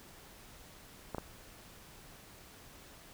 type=clicks; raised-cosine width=1 ms; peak=-23 dBFS; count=2; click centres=1.147 / 1.183 s; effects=pink hiss -55 dBFS RMS until 3.13 s